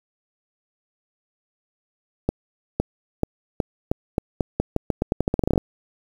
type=accelerating click train; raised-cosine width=2 ms; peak=-6 dBFS; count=22; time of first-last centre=2.29-5.578 s; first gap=510 ms; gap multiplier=0.85; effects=7-bit